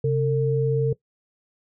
sine tone pair together, 134.4 / 452.1 Hz, C3 / A4, +47 / +47 cents, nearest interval octave + major sixth, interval 2100 cents, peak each -21 dBFS, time 0.04-0.93 s, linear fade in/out 5 ms, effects noise-tail reverb RT60 0.1 s tail -19 dB re dry

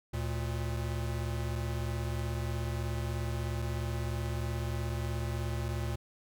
square tone pair together, 72.9 / 116.01 Hz, D2 / A#2, -12 / -8 cents, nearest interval minor sixth, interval 804 cents, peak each -36 / -35 dBFS, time 0.13-5.96 s, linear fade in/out 10 ms, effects none

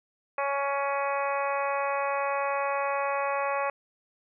harmonic tone, 279.2 Hz, C#4, 13 cents sharp, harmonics 2 / 3 / 4 / 5 / 6 / 7 / 8 / 9, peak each -30 / -32 / -31 / -39 / -40 / -40 / -42 / -38 dBFS, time 0.38-3.7 s, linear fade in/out 2 ms, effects none

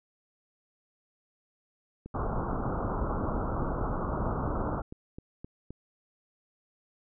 click train, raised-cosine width 3 ms, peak -28 dBFS, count 15, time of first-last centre 2.06-5.706 s, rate 3.84 Hz
pink low-pass noise, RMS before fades -31 dBFS, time 2.14-4.82 s, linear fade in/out 10 ms, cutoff 1400 Hz, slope 96 dB/octave
effects none

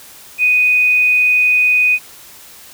sine tone, 2489 Hz, D#7, in tune, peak -9 dBFS, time 0.38-1.99 s, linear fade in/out 50 ms, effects white hiss -39 dBFS RMS until 2.73 s

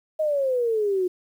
sine exponential sweep, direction down, 634 to 356.8 Hz, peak -20 dBFS, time 0.19-1.08 s, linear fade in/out 10 ms, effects 9-bit

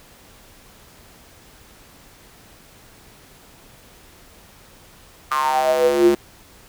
square tone with high-pass filter sweep, 71 Hz, C#2, 42 cents sharp, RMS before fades -17 dBFS, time 5.31-6.15 s, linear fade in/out 5 ms, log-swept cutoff 1200 to 300 Hz, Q 9.8, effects pink hiss -48 dBFS RMS until 6.68 s

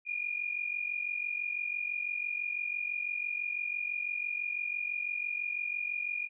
sine tone pair together, 2401 / 2447 Hz, D7 / D#7, +38 / -29 cents, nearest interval unison, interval 33 cents, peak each -36 / -34 dBFS, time 0.05-6.29 s, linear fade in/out 50 ms, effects none

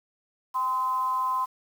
sine tone with amplitude modulation, 1029 Hz, C6, 29 cents flat, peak -21 dBFS, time 0.54-1.46 s, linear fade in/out 20 ms, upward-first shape sine, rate 243 Hz, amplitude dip 55%, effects 8-bit

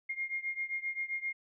sine beating tone pair, 2126 / 2133.6 Hz, C7 / C7, +27 / +33 cents, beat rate 7.6 Hz, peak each -36 / -38 dBFS, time 0.09-1.33 s, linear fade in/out 10 ms, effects none

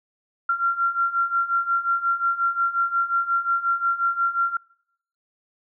sine beating tone pair, 1372 / 1377.6 Hz, F6 / F6, -31 / -24 cents, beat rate 5.6 Hz, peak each -25 / -21 dBFS, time 0.49-4.57 s, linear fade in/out 5 ms, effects noise-tail reverb RT60 0.7 s tail -25 dB re dry

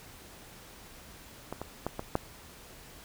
clicks, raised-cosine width 1 ms, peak -21 / -22 / -17 / -20 / -12 dBFS, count 5, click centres 1.526 / 1.616 / 1.866 / 1.994 / 2.154 s, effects pink hiss -51 dBFS RMS until 3.04 s

